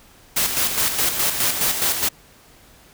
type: noise with tremolo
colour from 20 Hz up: white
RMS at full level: -19 dBFS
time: 0.36-2.09 s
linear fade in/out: 10 ms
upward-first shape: square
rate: 4.8 Hz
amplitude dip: 50%
effects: pink hiss -50 dBFS RMS until 2.93 s